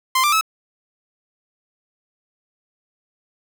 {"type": "tone with pitch steps", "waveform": "sawtooth", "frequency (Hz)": [1042, 1183, 1297], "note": ["C6", "D6", "E6"], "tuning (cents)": [-7, 12, -28], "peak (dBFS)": -11, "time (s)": [0.15, 0.411], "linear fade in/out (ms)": 5, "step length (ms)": 87, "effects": []}